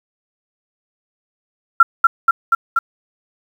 sine tone with echo, 1365 Hz, F6, 40 cents flat, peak -3 dBFS, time 1.8-1.83 s, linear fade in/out 5 ms, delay 240 ms, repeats 4, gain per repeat -2 dB, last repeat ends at 2.79 s, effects 7-bit

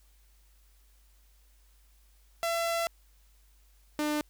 sawtooth tone pair in turn, 673 / 299.8 Hz, E5 / D4, +36 / +36 cents, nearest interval octave + major second, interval 1400 cents, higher first, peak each -24 dBFS, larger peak neither, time 2.43-2.87 / 3.99-4.21 s, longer first, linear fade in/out 0 ms, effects added 50 Hz sine -59 dBFS peak until 4.29 s + white hiss -68 dBFS RMS until 4.29 s

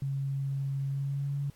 sine tone with pitch glide, 137.3 to 141.32 Hz, C#3 to C#3, -16 to +34 cents, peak -29 dBFS, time 0.02-1.5 s, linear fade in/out 2 ms, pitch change +50 cents, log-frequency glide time 0.86-1.39 s, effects pink hiss -62 dBFS RMS until 1.55 s + AAC 64 kbps

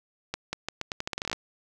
accelerating click train, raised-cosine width 0.2 ms, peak -13 dBFS, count 15, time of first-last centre 0.34-1.33 s, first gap 190 ms, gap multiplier 0.82, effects none

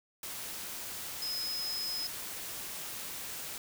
sine tone in noise, 5100 Hz, D#8, 42 cents sharp, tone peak -34 dBFS, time 1.22-2.07 s, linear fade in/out 2 ms, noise white, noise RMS -41 dBFS, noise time 0.23-3.58 s, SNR +4 dB, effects none

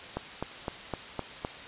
click train, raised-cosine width 1 ms, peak -17 dBFS, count 6, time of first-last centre 0.17-1.449 s, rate 3.91 Hz, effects white hiss -43 dBFS RMS until 1.67 s + resampled to 8000 Hz

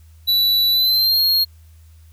square tone with pitch glide, 3951 to 4259 Hz, B7 to C8, 0 to +30 cents, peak -14 dBFS, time 0.27-1.45 s, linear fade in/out 20 ms, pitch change +130 cents, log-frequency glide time 0.71-1.22 s, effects added 80 Hz sine -43 dBFS peak until 2.12 s + white hiss -59 dBFS RMS until 2.12 s

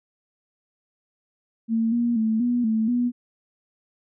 sine tone with pitch steps, 226.1 / 237.3 / 220.8 / 242.7 / 220.8 / 243.5 Hz, A3 / A#3 / A3 / B3 / A3 / B3, +47 / +31 / +6 / -30 / +6 / -24 cents, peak -19 dBFS, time 1.68-3.12 s, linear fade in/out 50 ms, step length 240 ms, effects none

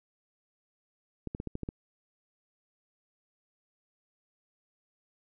clicks, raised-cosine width 3 ms, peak -22 dBFS, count 7, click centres 1.273 / 1.349 / 1.401 / 1.473 / 1.554 / 1.633 / 1.689 s, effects none

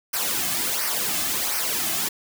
white noise with flanger, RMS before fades -25 dBFS, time 0.13-2.09 s, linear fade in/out 10 ms, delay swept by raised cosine 0.27 to 2.17 ms, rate 1.4 Hz, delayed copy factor -0.65, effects none

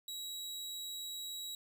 sawtooth tone, 3871 Hz, B7, 35 cents flat, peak -38 dBFS, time 0.08-1.55 s, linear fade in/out 2 ms, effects none

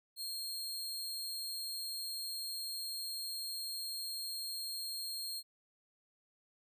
sawtooth tone, 4232 Hz, C8, 19 cents sharp, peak -36 dBFS, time 0.16-5.43 s, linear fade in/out 50 ms, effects none

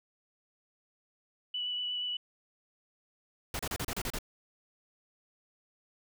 sine tone with vibrato, 2960 Hz, F#7, in tune, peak -32 dBFS, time 1.54-2.17 s, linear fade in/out 5 ms, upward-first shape triangle, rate 8.4 Hz, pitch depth 16 cents each way
pink noise bursts, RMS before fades -35 dBFS, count 8, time 3.54-4.187 s, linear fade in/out 2 ms, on 52 ms, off 33 ms
effects none

